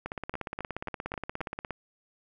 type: two click trains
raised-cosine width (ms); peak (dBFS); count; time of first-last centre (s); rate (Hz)
0.5; -20 / -19; 5 / 29; 0.34-1.407 / 0.06-1.707; 3.75 / 17
effects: none